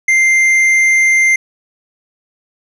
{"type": "tone with tanh clipping", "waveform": "triangle", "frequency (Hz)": 2093, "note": "C7", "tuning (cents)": 0, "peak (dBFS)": -9, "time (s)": [0.08, 1.36], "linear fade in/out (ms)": 5, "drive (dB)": 11, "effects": []}